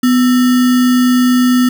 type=tone with sample-and-hold; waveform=sine; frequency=249.4 Hz; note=B3; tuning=17 cents sharp; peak=-7 dBFS; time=0.03-1.69 s; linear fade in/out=5 ms; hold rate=1575 Hz; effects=none